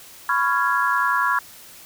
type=chord; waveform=sine; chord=C# dominant seventh; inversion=third; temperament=just; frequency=997.9 / 1108.7 / 1385.9 / 1663.1 Hz; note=B5 / C#6 / E#6 / G#6; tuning=+18 / 0 / -14 / +2 cents; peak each=-23 dBFS; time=0.29-1.39 s; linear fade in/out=2 ms; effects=white hiss -44 dBFS RMS until 1.85 s